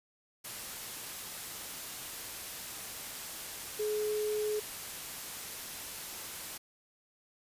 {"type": "tone in noise", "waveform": "sine", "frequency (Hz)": 424, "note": "G#4", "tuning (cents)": 36, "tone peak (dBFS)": -30, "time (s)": [3.79, 4.6], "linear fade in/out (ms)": 10, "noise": "white", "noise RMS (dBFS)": -42, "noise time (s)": [0.44, 6.58], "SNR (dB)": 9, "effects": ["resampled to 32000 Hz"]}